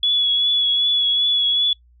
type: tone with vibrato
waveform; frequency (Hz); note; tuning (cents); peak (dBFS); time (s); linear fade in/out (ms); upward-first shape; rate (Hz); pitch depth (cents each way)
sine; 3390; G#7; +35; -15; 0.03-1.73; 2; triangle; 2.6; 26
effects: noise-tail reverb RT60 0.1 s tail -23 dB re dry + added 60 Hz sine -50 dBFS peak until 2 s